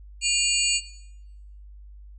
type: tone cluster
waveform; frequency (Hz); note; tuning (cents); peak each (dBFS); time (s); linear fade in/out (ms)
sine; 2448 / 2804 / 4484 / 6890 / 7990; D#7 / F7 / C#8 / A8 / B8; -29 / +6 / +19 / -37 / +19; -27; 0.21-0.81; 50
effects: noise-tail reverb RT60 0.9 s tail -18 dB re dry + added 50 Hz sine -42 dBFS peak until 2.18 s